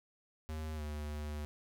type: tone with pitch glide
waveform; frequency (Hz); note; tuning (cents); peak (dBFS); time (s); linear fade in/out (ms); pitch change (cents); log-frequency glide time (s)
square; 78.1 to 74.79; D#2 to D2; +7 to +32; -39; 0.49-1.45; 0; -75; 0.75-0.82
effects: none